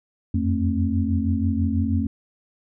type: tone cluster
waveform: sine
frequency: 86.6 / 92.8 / 223 / 268.2 Hz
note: F2 / F#2 / A3 / C4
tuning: -14 / +6 / +23 / +43 cents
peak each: -23 / -27 / -24 / -26 dBFS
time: 0.34-2.07 s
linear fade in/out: 5 ms
effects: none